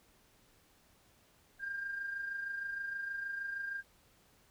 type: tone with amplitude modulation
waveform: sine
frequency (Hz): 1600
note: G6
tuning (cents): +35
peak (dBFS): -34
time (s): 1.59-3.83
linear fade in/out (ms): 50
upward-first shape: sine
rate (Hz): 26.4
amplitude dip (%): 50
effects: tanh soft clip ceiling -30 dBFS + pink hiss -67 dBFS RMS until 4.5 s